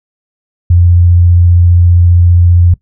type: tone with vibrato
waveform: sine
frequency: 87.31 Hz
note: F2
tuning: in tune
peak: -3 dBFS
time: 0.7-2.74 s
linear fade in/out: 5 ms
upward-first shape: sine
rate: 15 Hz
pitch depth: 12 cents each way
effects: noise-tail reverb RT60 0.1 s tail -18 dB re dry